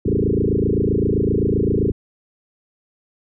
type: tone with frequency modulation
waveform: sine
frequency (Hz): 249.4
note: B3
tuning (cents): +17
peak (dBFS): -15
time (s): 0.05-1.92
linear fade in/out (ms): 10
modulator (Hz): 27.7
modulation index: 7
effects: none